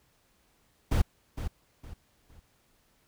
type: noise with echo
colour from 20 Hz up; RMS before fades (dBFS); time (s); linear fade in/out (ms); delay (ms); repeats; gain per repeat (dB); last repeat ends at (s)
brown; -23; 0.91-1.02; 10; 460; 3; -10; 2.4
effects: pink hiss -68 dBFS RMS until 3.07 s